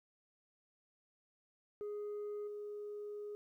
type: tone with level steps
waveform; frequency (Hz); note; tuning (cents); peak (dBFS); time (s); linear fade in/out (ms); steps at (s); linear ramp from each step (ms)
sine; 415.3; G#4; 0; -37 / -41; 1.81-3.35; 0; 2.47; 10
effects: tanh soft clip ceiling -39 dBFS + 13-bit